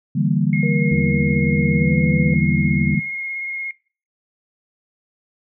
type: chord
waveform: sine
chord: E half-diminished seventh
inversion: third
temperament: equal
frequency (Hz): 146.83 / 164.81 / 196 / 233.1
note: D3 / E3 / G3 / Bb3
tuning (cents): 0 / 0 / 0 / 0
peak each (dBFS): -19 / -21 / -21 / -23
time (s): 0.15-3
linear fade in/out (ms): 10
type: tone with vibrato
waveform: sine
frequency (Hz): 2150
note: C7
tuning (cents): +47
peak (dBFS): -24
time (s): 0.53-3.71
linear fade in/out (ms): 2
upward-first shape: sine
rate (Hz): 17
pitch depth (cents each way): 15
type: tone with pitch glide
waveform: sine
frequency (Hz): 474.5 to 494.7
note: A#4 to B4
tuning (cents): +31 to +3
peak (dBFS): -26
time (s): 0.63-2.34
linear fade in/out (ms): 2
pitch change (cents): +72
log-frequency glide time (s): 1.76-1.93
type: harmonic tone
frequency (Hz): 82.1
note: E2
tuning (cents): -6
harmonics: 1 / 2 / 3 / 4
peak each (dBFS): -26 / -29 / -31 / -32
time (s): 0.91-2.95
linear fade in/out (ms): 5
effects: noise-tail reverb RT60 0.4 s tail -20 dB re dry